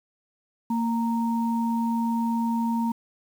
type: tone pair together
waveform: sine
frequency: 230.3 / 928.4 Hz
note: A#3 / A#5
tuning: -21 / -7 cents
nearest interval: 2 octaves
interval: 2414 cents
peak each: -23 / -29 dBFS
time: 0.7-2.92 s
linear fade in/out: 5 ms
effects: 8-bit